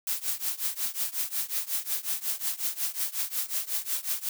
blue noise with tremolo, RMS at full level -27 dBFS, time 0.07-4.29 s, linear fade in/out 2 ms, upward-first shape triangle, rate 5.5 Hz, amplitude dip 95%, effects none

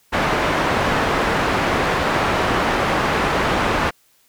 white low-pass noise, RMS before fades -19 dBFS, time 0.12-3.91 s, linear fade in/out 20 ms, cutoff 1400 Hz, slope 12 dB/octave, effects white hiss -58 dBFS RMS until 4.28 s

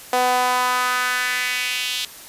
sawtooth tone with high-pass filter sweep, 250.1 Hz, B3, 22 cents sharp, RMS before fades -21 dBFS, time 0.13-2.05 s, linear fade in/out 0 ms, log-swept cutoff 640 to 3400 Hz, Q 2.6, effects white hiss -40 dBFS RMS until 2.28 s + resampled to 32000 Hz

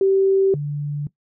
sine tone pair in turn, 387.2 / 145.92 Hz, G4 / D3, -21 / -11 cents, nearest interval octave + perfect fourth, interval 1690 cents, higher first, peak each -13 / -22 dBFS, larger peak first, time 0.01-0.54 / 0.54-1.07 s, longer neither, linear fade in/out 2 ms, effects noise-tail reverb RT60 0.1 s tail -18 dB re dry

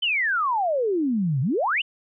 sine exponential two-way sweep, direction down then up, 3124 to 123.47 to 3124 Hz, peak -20 dBFS, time 0.02-1.82 s, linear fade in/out 10 ms, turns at 1.41 s, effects none

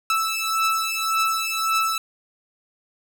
sawtooth beating tone pair, 1314 / 1315.8 Hz, E6 / E6, -6 / -4 cents, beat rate 1.8 Hz, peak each -20 dBFS, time 0.1-1.98 s, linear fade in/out 2 ms, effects none

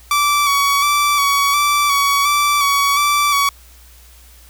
sawtooth tone with vibrato, 1145 Hz, D6, 44 cents flat, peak -9 dBFS, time 0.11-3.49 s, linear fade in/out 2 ms, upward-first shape square, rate 1.4 Hz, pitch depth 28 cents each way, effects added 60 Hz sine -43 dBFS peak until 4.49 s + white hiss -47 dBFS RMS until 4.49 s

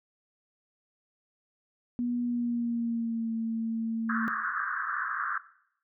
sine tone with pitch glide, 242.2 to 226 Hz, B3 to A3, -34 to +47 cents, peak -27 dBFS, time 1.99-4.28 s, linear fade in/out 0 ms, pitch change -119 cents, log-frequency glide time 2.23-3.33 s
white band-pass noise, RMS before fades -32 dBFS, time 4.09-5.38 s, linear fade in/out 5 ms, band 1100 to 1700 Hz, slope 96 dB/octave
effects noise-tail reverb RT60 0.7 s tail -18 dB re dry

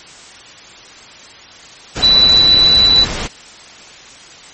sine tone in noise, 3964 Hz, B7, 6 cents sharp, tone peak -6 dBFS, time 2.02-3.05 s, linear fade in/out 20 ms, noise pink, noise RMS -21 dBFS, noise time 1.95-3.28 s, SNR +12 dB, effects white hiss -37 dBFS RMS until 4.53 s + MP3 32 kbps

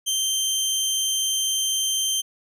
20% pulse tone, 3136 Hz, G7, in tune, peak -16 dBFS, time 0.06-2.22 s, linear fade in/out 20 ms, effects none

